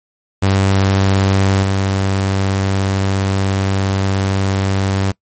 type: tone with level steps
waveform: sawtooth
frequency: 97 Hz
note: G2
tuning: 18 cents flat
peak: -7 / -10 dBFS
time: 0.42-5.12 s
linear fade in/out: 10 ms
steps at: 1.63 s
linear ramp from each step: 2 ms
effects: noise-tail reverb RT60 0.1 s tail -22 dB re dry + MP3 32 kbps